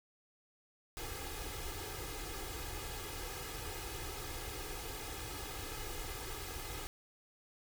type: noise with comb filter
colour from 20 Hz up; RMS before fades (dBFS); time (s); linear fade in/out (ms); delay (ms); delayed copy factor
pink; -43; 0.97-6.87; 0; 2.4; +0.8
effects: none

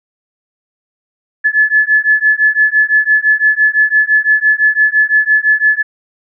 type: beating tone pair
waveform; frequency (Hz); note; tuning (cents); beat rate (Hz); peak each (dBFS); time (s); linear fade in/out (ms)
sine; 1719 / 1724.9; A6 / A6; -41 / -35; 5.9; -11; 1.44-5.83; 20
effects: none

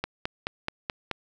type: click train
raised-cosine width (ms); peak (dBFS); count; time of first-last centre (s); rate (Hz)
0.3; -12; 6; 0.04-1.113; 4.66
effects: none

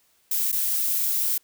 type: noise with dropouts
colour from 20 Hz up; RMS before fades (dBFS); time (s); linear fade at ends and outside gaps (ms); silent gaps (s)
violet; -24; 0.31-1.38; 5; 0.518-0.525
effects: white hiss -64 dBFS RMS until 1.43 s

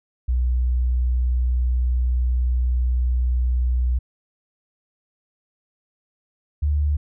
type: tone pair in turn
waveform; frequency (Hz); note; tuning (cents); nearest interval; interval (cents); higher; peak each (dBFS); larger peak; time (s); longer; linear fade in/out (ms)
sine; 61.74 / 73.42; B1 / D2; 0 / 0; minor third; 300; second; -17; neither; 0.28-3.99 / 6.62-6.97; first; 10
effects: none

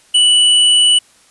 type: tone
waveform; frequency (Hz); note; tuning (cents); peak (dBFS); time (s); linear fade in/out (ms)
square; 2960; F#7; 0; -8; 0.14-0.99; 10
effects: white hiss -49 dBFS RMS until 1.3 s + resampled to 24000 Hz

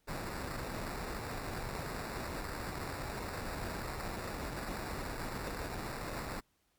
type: noise with sample-and-hold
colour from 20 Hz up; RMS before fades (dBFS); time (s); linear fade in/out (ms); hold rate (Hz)
pink; -40; 0.07-6.41; 20; 3150
effects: pink hiss -75 dBFS RMS until 6.78 s + MP3 96 kbps

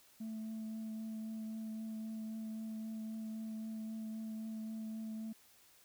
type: tone with vibrato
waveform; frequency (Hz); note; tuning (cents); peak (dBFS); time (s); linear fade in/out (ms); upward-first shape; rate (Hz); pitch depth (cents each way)
sine; 220; A3; 0; -38; 0.2-5.33; 10; triangle; 3.8; 14
effects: tanh soft clip ceiling -39 dBFS + white hiss -65 dBFS RMS until 5.84 s

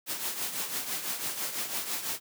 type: noise with tremolo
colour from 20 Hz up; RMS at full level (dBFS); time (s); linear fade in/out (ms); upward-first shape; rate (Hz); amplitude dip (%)
white; -31; 0.06-2.2; 50; triangle; 6; 65
effects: high-pass 150 Hz 12 dB/octave

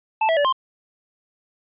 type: tone with pitch steps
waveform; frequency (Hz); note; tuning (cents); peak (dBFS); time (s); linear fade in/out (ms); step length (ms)
square; 878 / 653 / 578 / 1052; A5 / E5 / D5 / C6; -4 / -17 / -28 / +9; -17; 0.21-0.526; 5; 79
effects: resampled to 8000 Hz

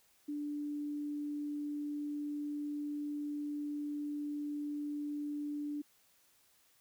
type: tone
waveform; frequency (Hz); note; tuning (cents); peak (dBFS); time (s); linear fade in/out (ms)
sine; 293.4; D4; -2; -36; 0.28-5.82; 10
effects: white hiss -69 dBFS RMS until 6.8 s

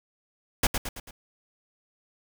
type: noise with echo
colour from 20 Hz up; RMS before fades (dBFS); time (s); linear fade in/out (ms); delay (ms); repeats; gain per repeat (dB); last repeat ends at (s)
pink; -21; 0.63-0.67; 5; 110; 4; -6; 1.11
effects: none

